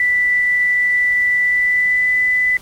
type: tone with pitch glide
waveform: sine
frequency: 1975.5 to 1997.3 Hz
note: B6 to B6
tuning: 0 to +19 cents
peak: -12 dBFS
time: 0-2.57 s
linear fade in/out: 2 ms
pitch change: +19 cents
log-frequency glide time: 1.43-2.09 s
effects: pink hiss -42 dBFS RMS until 2.61 s + MP3 64 kbps